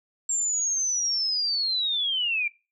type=linear sweep; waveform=sine; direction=down; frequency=7459 to 2334 Hz; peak=-23 dBFS; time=0.29-2.48 s; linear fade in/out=5 ms; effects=noise-tail reverb RT60 0.3 s tail -22 dB re dry